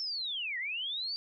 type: linear two-way sweep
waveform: sine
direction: down then up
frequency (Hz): 5430 to 1864.7 to 4713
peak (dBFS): -33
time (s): 0-1.16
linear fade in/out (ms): 0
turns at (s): 0.58
effects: none